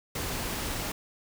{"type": "noise", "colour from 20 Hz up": "pink", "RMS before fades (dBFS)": -33, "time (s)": [0.15, 0.92], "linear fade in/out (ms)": 5, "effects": []}